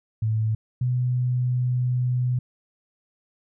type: tone pair in turn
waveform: sine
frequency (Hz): 110 / 124.91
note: A2 / B2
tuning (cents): 0 / +20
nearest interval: major second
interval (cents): 220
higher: second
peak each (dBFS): -20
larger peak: neither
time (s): 0.22-0.55 / 0.81-2.39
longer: second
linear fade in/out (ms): 5
effects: none